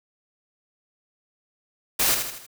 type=noise with echo; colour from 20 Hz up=white; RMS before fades=-21 dBFS; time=1.99-2.15 s; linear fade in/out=10 ms; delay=79 ms; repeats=4; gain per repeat=-6 dB; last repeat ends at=2.466 s; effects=none